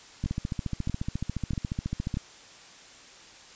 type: two click trains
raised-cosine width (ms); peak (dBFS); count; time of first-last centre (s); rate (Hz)
5; -17 / -17; 28 / 4; 0.24-2.141 / 0.26-2.171; 14.2 / 1.57
effects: white hiss -50 dBFS RMS until 3.55 s + resampled to 16000 Hz